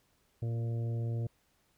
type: harmonic tone with a mistuned harmonic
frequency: 115.7 Hz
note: A#2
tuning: 13 cents flat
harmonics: 1 / 2 / 3 / 4 / 5 / 6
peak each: -31 / -47 / -47 / -48 / -52 / -57 dBFS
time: 0.42-1.27 s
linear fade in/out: 5 ms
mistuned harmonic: 2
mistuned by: +22 cents
effects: pink hiss -72 dBFS RMS until 1.77 s